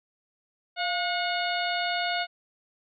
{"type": "harmonic tone with a mistuned harmonic", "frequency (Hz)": 725, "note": "F#5", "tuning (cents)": -35, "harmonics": [1, 2, 3, 4, 5, 6], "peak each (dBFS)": [-29, -32, -34, -35, -36, -37], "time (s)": [0.76, 2.27], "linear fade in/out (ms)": 50, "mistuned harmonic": 1, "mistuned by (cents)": -64, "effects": []}